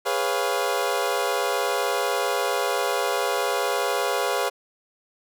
25% pulse chord, C# dominant seventh, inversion second, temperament equal with one note detuned, 409.6 / 493.9 / 554.4 / 698.5 Hz, G#4 / B4 / C#5 / E#5, -24 / 0 / 0 / 0 cents, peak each -24 / -24 / -24 / -25 dBFS, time 0.05-4.5 s, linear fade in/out 20 ms, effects none

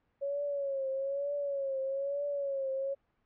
sine tone with vibrato, 554 Hz, C#5, 1 cent flat, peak -31 dBFS, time 0.21-2.95 s, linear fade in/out 20 ms, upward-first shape triangle, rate 1.1 Hz, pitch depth 75 cents each way, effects pink hiss -75 dBFS RMS until 3.25 s + low-pass 2000 Hz 12 dB/octave

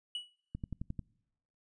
triangle tone with exponential decay, 2936 Hz, F#7, 14 cents flat, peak -31 dBFS, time 0.15-0.34 s, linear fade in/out 2 ms, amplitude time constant 41 ms
click train, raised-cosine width 5 ms, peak -26 dBFS, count 6, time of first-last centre 0.55-0.992 s, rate 11.3 Hz
effects noise-tail reverb RT60 0.9 s tail -26 dB re dry + resampled to 22050 Hz

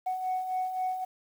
sine beating tone pair, 740 / 743.8 Hz, F#5 / F#5, 0 / +9 cents, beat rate 3.8 Hz, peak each -36 / -28 dBFS, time 0.06-1.05 s, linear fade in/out 10 ms, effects tanh soft clip ceiling -24 dBFS + 9-bit

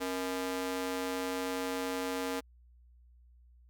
sawtooth ring-modulated tone, 370 Hz, F#4, in tune, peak -26 dBFS, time 0-2.41 s, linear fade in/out 20 ms, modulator 99.3 Hz, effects added 60 Hz sine -57 dBFS peak until 3.69 s

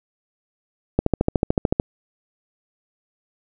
click train, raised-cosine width 2 ms, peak -3 dBFS, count 12, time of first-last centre 0.99-1.799 s, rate 13.6 Hz, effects none

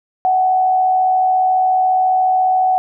sine tone with frequency modulation, 747 Hz, F#5, 16 cents sharp, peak -11 dBFS, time 0.25-2.78 s, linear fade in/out 0 ms, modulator 74.3 Hz, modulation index 0.27, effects none

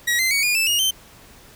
sawtooth tone with pitch steps, 1910 / 2071 / 2245 / 2434 / 2639 / 2862 / 3103 Hz, A#6 / C7 / C#7 / D#7 / E7 / F7 / G7, +42 / -18 / +21 / -39 / +1 / +42 / -18 cents, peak -14 dBFS, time 0.07-0.91 s, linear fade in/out 10 ms, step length 120 ms, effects pink hiss -47 dBFS RMS until 1.55 s

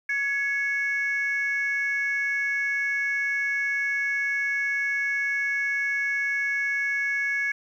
sine tone pair together, 1678 / 2208 Hz, G#6 / C#7, +17 / -7 cents, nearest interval perfect fourth, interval 476 cents, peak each -25 dBFS, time 0.09-7.52 s, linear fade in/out 5 ms, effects tanh soft clip ceiling -18 dBFS + 10-bit

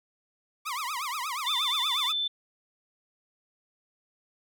sawtooth tone with vibrato, 1107 Hz, C#6, 3 cents flat, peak -27 dBFS, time 0.65-2.13 s, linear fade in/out 20 ms, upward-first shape triangle, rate 8.4 Hz, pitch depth 300 cents each way
sine tone with pitch glide, 3552 to 3530 Hz, A7 to A7, +16 to +5 cents, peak -26 dBFS, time 1.46-2.28 s, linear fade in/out 10 ms, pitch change -11 cents, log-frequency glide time 1.58-1.86 s
effects none

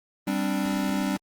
square chord, G suspended fourth, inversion none, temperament equal, 196 / 261.6 / 293.7 Hz, G3 / C4 / D4, 0 / 0 / 0 cents, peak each -28 / -31 / -30 dBFS, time 0.27-1.17 s, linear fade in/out 5 ms, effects Opus 24 kbps

